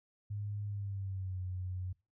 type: tone with pitch glide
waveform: sine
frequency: 103 to 91.76 Hz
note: G#2 to F#2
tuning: -14 to -14 cents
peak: -36 dBFS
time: 0.3-1.93 s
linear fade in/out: 10 ms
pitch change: -200 cents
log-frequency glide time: 0.66-1.41 s
effects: noise-tail reverb RT60 0.3 s tail -24 dB re dry